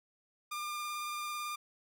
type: tone with vibrato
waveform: sawtooth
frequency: 1201 Hz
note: D6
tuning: 38 cents sharp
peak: -33 dBFS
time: 0.51-1.56 s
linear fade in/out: 10 ms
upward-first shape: sine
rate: 18 Hz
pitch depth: 13 cents each way
effects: none